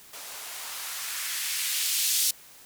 violet noise with band-pass filter sweep, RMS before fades -30 dBFS, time 0.13-2.31 s, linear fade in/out 5 ms, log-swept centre 490 to 4400 Hz, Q 1, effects white hiss -51 dBFS RMS until 2.65 s

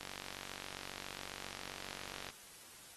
click train, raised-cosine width 0.2 ms, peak -26 dBFS, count 109, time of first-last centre 0.01-2.288 s, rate 47.4 Hz, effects white hiss -56 dBFS RMS until 2.96 s + AAC 32 kbps

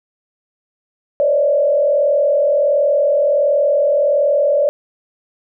sine tone with frequency modulation, 578 Hz, D5, 28 cents flat, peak -11 dBFS, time 1.2-4.69 s, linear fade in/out 0 ms, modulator 41.4 Hz, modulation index 0.96, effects none

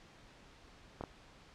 clicks, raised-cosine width 1 ms, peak -26 dBFS, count 2, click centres 1.01 / 1.038 s, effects pink hiss -59 dBFS RMS until 1.54 s + low-pass 5000 Hz 12 dB/octave

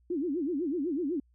sine tone with vibrato, 312.8 Hz, D#4, 9 cents sharp, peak -28 dBFS, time 0.1-1.2 s, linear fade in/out 5 ms, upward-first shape sine, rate 8 Hz, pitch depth 270 cents each way, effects added 60 Hz sine -62 dBFS peak until 1.34 s

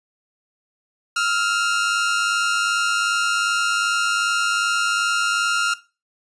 sawtooth tone pair together, 1294.4 / 1397 Hz, E6 / F6, -32 / 0 cents, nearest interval minor second, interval 132 cents, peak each -22 / -16 dBFS, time 1.16-5.74 s, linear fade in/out 5 ms, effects noise-tail reverb RT60 0.3 s tail -17 dB re dry + resampled to 22050 Hz

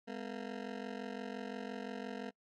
20% pulse ring-modulated tone, 230 Hz, A#3, 23 cents flat, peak -33 dBFS, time 0.07-2.31 s, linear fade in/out 20 ms, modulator 22.9 Hz, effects noise-tail reverb RT60 0.1 s tail -26 dB re dry + low-pass 4000 Hz 12 dB/octave

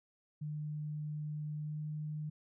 sine tone with pitch glide, 150.8 to 152.11 Hz, D3 to D#3, +46 to -39 cents, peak -37 dBFS, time 0.41-2.3 s, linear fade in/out 10 ms, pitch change +15 cents, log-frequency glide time 1.59-1.8 s, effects none

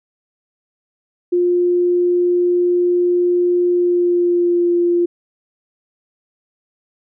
sine tone with pitch glide, 353.7 to 347.6 Hz, F4 to F4, +22 to -8 cents, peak -12 dBFS, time 1.32-5.06 s, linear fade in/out 10 ms, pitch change -30 cents, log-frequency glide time 3.69-4.72 s, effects none

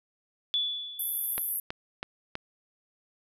sine tone with exponential decay, 3445 Hz, A7, 37 cents flat, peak -23 dBFS, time 0.54-1.51 s, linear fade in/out 0 ms, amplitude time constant 210 ms
pink band-pass noise, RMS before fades -32 dBFS, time 0.99-1.6 s, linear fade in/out 5 ms, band 11000 to 13000 Hz, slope 96 dB/octave
click train, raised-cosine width 0.3 ms, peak -17 dBFS, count 4, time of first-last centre 1.38-2.354 s, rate 3.08 Hz
effects none

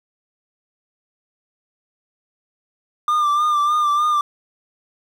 triangle tone with vibrato, 1194 Hz, D6, 28 cents sharp, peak -13 dBFS, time 3.08-4.21 s, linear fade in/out 2 ms, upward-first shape sine, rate 3.3 Hz, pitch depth 41 cents each way, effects 8-bit

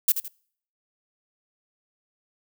violet noise with echo, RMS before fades -18 dBFS, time 0.08-0.12 s, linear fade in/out 5 ms, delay 81 ms, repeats 2, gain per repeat -9 dB, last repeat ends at 0.282 s, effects noise-tail reverb RT60 0.6 s tail -26 dB re dry

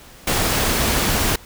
pink noise, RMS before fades -19 dBFS, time 0.27-1.36 s, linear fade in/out 5 ms, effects pink hiss -44 dBFS RMS until 1.45 s

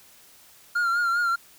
triangle tone with vibrato, 1396.9 Hz, F6, in tune, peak -19 dBFS, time 0.75-1.36 s, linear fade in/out 10 ms, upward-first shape triangle, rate 5 Hz, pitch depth 57 cents each way, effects white hiss -53 dBFS RMS until 1.58 s

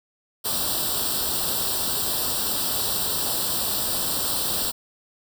white noise with comb filter, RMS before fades -25 dBFS, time 0.44-4.72 s, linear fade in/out 20 ms, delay 0.23 ms, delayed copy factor +0.85, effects none

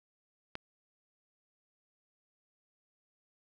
click, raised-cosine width 0.3 ms, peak -22 dBFS, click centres 0.554 s, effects none

